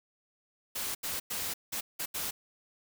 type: noise bursts at uneven times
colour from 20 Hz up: white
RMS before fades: -35 dBFS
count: 6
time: 0.75-0.95 / 1.03-1.2 / 1.3-1.54 / 1.72-1.81 / 1.99-2.06 / 2.14-2.31 s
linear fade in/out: 10 ms
effects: none